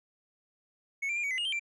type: tone with pitch steps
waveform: triangle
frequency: 2206 / 2362 / 2408 / 2256 / 2037 / 2856 / 3142 / 2356 Hz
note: C#7 / D7 / D7 / C#7 / C7 / F7 / G7 / D7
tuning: -9 / +9 / +43 / +30 / -47 / +38 / +3 / +5 cents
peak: -28 dBFS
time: 1.02-1.596 s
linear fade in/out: 10 ms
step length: 72 ms
effects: resampled to 24000 Hz